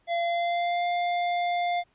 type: tone with pitch glide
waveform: square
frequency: 685 to 702.2 Hz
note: F5 to F5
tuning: -34 to +9 cents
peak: -25 dBFS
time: 0.07-1.84 s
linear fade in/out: 50 ms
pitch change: +43 cents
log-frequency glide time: 0.23-0.87 s
effects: pink hiss -67 dBFS RMS until 1.94 s + resampled to 8000 Hz